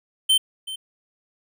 square tone with echo, 3100 Hz, G7, 20 cents flat, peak -15 dBFS, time 0.29-0.38 s, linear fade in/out 10 ms, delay 380 ms, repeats 1, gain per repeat -15 dB, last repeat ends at 0.76 s, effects none

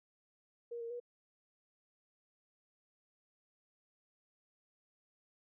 sine tone with pitch steps, 472.3 / 463.6 / 483 Hz, A#4 / A#4 / B4, +23 / -10 / -39 cents, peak -40 dBFS, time 0.71-1.001 s, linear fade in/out 10 ms, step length 97 ms, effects none

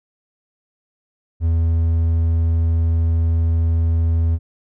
triangle tone, 82.41 Hz, E2, in tune, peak -12 dBFS, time 1.4-4.39 s, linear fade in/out 50 ms, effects none

